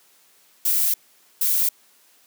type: noise bursts at uneven times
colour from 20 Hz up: violet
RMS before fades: -20 dBFS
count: 2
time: 0.65-0.94 / 1.41-1.69 s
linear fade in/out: 5 ms
effects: white hiss -57 dBFS RMS until 2.26 s + high-pass 200 Hz 12 dB/octave